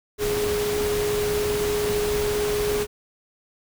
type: tone in noise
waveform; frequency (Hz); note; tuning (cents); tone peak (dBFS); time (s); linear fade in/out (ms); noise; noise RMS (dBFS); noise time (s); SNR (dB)
sine; 416.7; G#4; +6; -22; 0.18-2.87; 50; pink; -29; 0.18-2.87; +4
effects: none